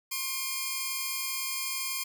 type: tone pair together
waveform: 5% pulse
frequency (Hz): 1067 / 2406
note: C6 / D7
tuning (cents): +34 / +41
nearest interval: octave + major second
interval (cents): 1407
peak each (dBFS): -23 / -23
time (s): 0.11-2.04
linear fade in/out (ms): 10
effects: none